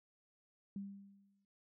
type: tone with exponential decay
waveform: sine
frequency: 198.4 Hz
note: G3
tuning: 21 cents sharp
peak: -39 dBFS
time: 0.76-1.45 s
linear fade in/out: 2 ms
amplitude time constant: 150 ms
effects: none